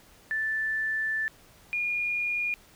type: tone pair in turn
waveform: sine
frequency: 1760 / 2430 Hz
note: A6 / D#7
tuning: 0 / -42 cents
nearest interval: tritone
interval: 558 cents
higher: second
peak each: -26 dBFS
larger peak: neither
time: 0.31-1.28 / 1.73-2.54 s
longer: first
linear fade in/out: 0 ms
effects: pink hiss -56 dBFS RMS until 2.75 s